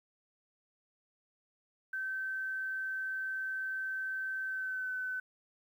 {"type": "tone with pitch glide", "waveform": "sine", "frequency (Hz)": [1543, 1513.9], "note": ["G6", "F#6"], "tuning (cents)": [-28, 39], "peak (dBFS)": -34, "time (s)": [1.93, 5.2], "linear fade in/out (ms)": 5, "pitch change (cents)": -33, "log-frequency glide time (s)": [4.45, 4.9], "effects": ["11-bit"]}